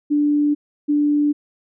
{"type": "tone pair in turn", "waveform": "sine", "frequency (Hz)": [293.7, 293.7], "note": ["D4", "D4"], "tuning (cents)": [0, 0], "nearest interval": "unison", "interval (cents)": 0, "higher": "neither", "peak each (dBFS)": -14, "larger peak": "neither", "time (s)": [[0.1, 0.55], [0.88, 1.33]], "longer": "neither", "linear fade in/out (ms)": 20, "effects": []}